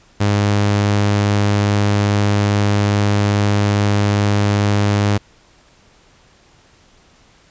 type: tone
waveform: sawtooth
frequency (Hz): 102.4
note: G#2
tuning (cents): -24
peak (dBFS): -9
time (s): 0.2-5.18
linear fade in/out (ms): 10
effects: pink hiss -51 dBFS RMS until 7.5 s + resampled to 16000 Hz